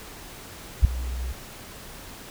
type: tone with ADSR envelope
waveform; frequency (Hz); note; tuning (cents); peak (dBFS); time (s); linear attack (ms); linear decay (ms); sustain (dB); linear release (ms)
sine; 62; B1; +7; -7; 0.82-1.33; 28; 4; -20; 16
effects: pink hiss -42 dBFS RMS until 2.3 s